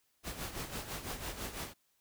pink noise with tremolo, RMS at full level -39 dBFS, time 0.23-1.74 s, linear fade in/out 50 ms, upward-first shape sine, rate 6 Hz, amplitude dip 65%, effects white hiss -75 dBFS RMS until 2 s

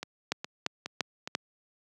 two click trains, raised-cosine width 0.2 ms, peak -18 / -10 dBFS, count 4 / 4, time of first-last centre 0.03-1.275 / 0.32-1.351 s, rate 2.41 / 2.91 Hz, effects high-pass 150 Hz 12 dB/octave

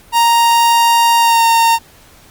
45% pulse tone with pitch glide, 932.3 to 918.4 Hz, A#5 to A#5, 0 to -26 cents, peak -8 dBFS, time 0.12-1.79 s, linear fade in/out 50 ms, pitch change -26 cents, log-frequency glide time 1.18-1.44 s, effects pink hiss -44 dBFS RMS until 2.3 s + Opus 48 kbps

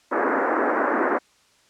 pink band-pass noise, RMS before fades -22 dBFS, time 0.11-1.19 s, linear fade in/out 20 ms, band 260 to 1800 Hz, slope 48 dB/octave, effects white hiss -59 dBFS RMS until 1.69 s + low-pass 7000 Hz 12 dB/octave

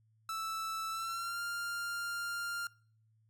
45% pulse tone with pitch glide, 1318.5 to 1396.9 Hz, E6 to F6, 0 to 0 cents, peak -36 dBFS, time 0.29-2.67 s, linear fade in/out 2 ms, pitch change +100 cents, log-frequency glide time 0.9-1.41 s, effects noise-tail reverb RT60 0.5 s tail -23 dB re dry + added 110 Hz sine -67 dBFS peak until 3.29 s

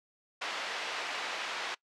white band-pass noise, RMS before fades -37 dBFS, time 0.41-1.75 s, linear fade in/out 10 ms, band 530 to 3000 Hz, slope 12 dB/octave, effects noise-tail reverb RT60 0.1 s tail -22 dB re dry + low-pass 7000 Hz 12 dB/octave

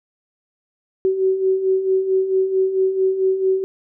sine beating tone pair, 376.2 / 380.7 Hz, F#4 / F#4, +29 / +49 cents, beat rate 4.5 Hz, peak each -23 / -16 dBFS, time 1.05-3.64 s, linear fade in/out 0 ms, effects none

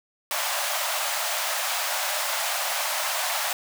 pink high-pass noise, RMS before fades -27 dBFS, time 0.31-3.53 s, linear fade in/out 2 ms, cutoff 570 Hz, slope 96 dB/octave, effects none

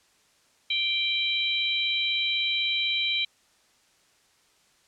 harmonic tone, 784 Hz, G5, in tune, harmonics 3 / 4 / 5, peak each -28 / -28 / -28 dBFS, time 0.7-3.25 s, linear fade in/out 5 ms, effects white hiss -63 dBFS RMS until 4.87 s + low-pass 8000 Hz 12 dB/octave

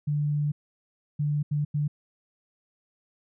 sine tone bursts at uneven times, 147.4 Hz, D3, 7 cents sharp, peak -23 dBFS, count 4, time 0.07-0.52 / 1.19-1.43 / 1.51-1.65 / 1.74-1.88 s, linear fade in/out 10 ms, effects none

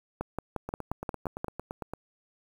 two click trains, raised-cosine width 1 ms, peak -21 / -17 dBFS, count 12 / 8, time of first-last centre 0.69-1.936 / 0.21-1.445 s, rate 8.83 / 5.67 Hz, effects 8-bit

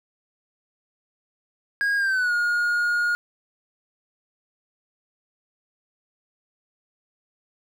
triangle tone with pitch glide, 1635 to 1431.6 Hz, G#6 to F6, -28 to +42 cents, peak -18 dBFS, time 1.81-3.15 s, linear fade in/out 0 ms, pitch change -230 cents, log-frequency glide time 1.97-2.33 s, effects none

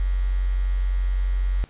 sine tone with quantisation, 45.87 Hz, F#1, 14 cents flat, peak -19 dBFS, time 0-1.64 s, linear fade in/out 0 ms, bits 7, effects pink hiss -53 dBFS RMS until 1.69 s + resampled to 8000 Hz

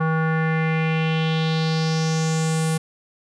square tone with low-pass filter sweep, 160 Hz, D#3, 49 cents sharp, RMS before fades -21 dBFS, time 0-2.78 s, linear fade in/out 10 ms, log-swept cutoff 1300 to 9800 Hz, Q 3.3, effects none

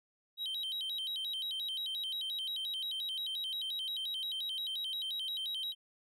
triangle tone with vibrato, 3463 Hz, A7, 28 cents flat, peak -34 dBFS, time 0.37-5.75 s, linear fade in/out 50 ms, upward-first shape square, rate 5.7 Hz, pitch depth 180 cents each way, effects none

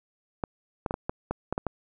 clicks, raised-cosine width 1 ms, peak -14 dBFS, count 9, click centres 0.438 / 0.862 / 0.909 / 0.941 / 1.095 / 1.31 / 1.526 / 1.579 / 1.667 s, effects none

